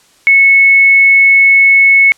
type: tone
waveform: sine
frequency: 2200 Hz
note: C#7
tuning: 14 cents flat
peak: -3 dBFS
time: 0.27-2.12 s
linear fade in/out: 0 ms
effects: white hiss -48 dBFS RMS until 2.17 s + low-pass 9000 Hz 12 dB/octave